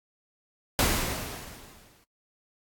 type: noise with exponential decay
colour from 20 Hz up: pink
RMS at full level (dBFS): -22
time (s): 0.79-2.04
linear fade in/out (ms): 0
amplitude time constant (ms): 270
effects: noise-tail reverb RT60 0.1 s tail -20 dB re dry + AAC 64 kbps